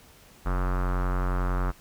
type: tone with low-pass filter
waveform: square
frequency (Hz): 45.49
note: F#1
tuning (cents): -29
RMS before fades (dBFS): -26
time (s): 0.45-1.72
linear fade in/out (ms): 20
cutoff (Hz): 1300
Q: 3.8
effects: pink hiss -54 dBFS RMS until 1.8 s